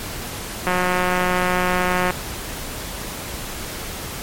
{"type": "click train", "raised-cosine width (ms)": 0.5, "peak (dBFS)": -5, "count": 261, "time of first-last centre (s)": [0.67, 2.106], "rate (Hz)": 181, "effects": ["pink hiss -30 dBFS RMS until 4.22 s", "MP3 64 kbps"]}